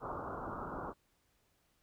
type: low-pass noise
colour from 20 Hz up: white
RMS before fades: -42 dBFS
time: 0-0.94 s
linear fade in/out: 50 ms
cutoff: 1400 Hz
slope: 96 dB/octave
effects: pink hiss -75 dBFS RMS until 1.82 s